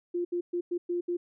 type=tone bursts at uneven times; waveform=sine; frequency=350 Hz; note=F4; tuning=4 cents sharp; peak=-27 dBFS; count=6; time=0.14-0.25 / 0.32-0.41 / 0.53-0.61 / 0.71-0.78 / 0.89-1.01 / 1.08-1.17 s; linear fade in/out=10 ms; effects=none